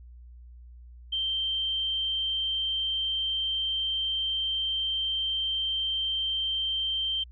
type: tone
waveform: sine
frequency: 3136 Hz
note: G7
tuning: in tune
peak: -26 dBFS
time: 1.12-7.24 s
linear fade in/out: 10 ms
effects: added 60 Hz sine -45 dBFS peak until 7.31 s